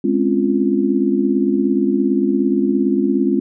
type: chord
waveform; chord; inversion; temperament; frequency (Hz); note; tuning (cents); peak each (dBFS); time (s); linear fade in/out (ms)
sine; Db major seventh; second; just; 207.9 / 259.9 / 277.2 / 346.5; Ab3 / C4 / Db4 / F4; +2 / -11 / 0 / -14; -19; 0.04-3.4; 5
effects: none